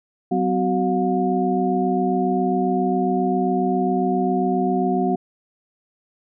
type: tone cluster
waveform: sine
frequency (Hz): 187.8 / 255.2 / 373.2 / 716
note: F#3 / C4 / F#4 / F5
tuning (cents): +26 / -43 / +15 / +43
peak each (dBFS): -23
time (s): 0.31-5.16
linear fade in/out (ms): 10
effects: none